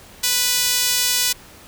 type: tone with high-pass filter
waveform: sawtooth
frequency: 493.9 Hz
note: B4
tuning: in tune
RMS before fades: -19 dBFS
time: 0.23-1.33 s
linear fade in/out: 10 ms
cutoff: 4000 Hz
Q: 0.77
effects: pink hiss -44 dBFS RMS until 1.67 s